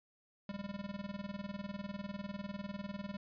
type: tone with tremolo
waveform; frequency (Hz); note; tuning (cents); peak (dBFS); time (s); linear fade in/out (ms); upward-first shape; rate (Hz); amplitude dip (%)
square; 200; G3; +35; -39; 0.49-3.17; 2; square; 20; 75
effects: resampled to 11025 Hz